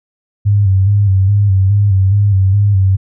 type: tone with vibrato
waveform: sine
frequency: 98.8 Hz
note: G2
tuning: 14 cents sharp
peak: -7 dBFS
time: 0.45-2.97 s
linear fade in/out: 20 ms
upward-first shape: square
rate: 2.4 Hz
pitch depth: 56 cents each way
effects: none